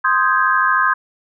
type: chord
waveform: sine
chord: Ab major seventh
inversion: first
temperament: equal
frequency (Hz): 1046.5 / 1244.5 / 1568 / 1661.2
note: C6 / Eb6 / G6 / Ab6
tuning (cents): 0 / 0 / 0 / 0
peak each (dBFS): -17 / -18 / -18 / -20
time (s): 0.04-0.94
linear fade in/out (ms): 10
effects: none